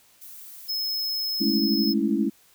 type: noise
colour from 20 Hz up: violet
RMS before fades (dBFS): -43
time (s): 0.21-1.58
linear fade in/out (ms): 10
type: tone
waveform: square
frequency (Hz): 5180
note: E8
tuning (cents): -31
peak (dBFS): -26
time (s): 0.68-1.94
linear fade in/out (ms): 20
type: chord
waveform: sine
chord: A major seventh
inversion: third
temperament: equal with one note detuned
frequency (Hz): 207.7 / 220 / 279.1 / 329.6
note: G#3 / A3 / C#4 / E4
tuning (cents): 0 / 0 / +12 / 0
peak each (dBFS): -26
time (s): 1.4-2.3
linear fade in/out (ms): 20
effects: white hiss -58 dBFS RMS until 2.54 s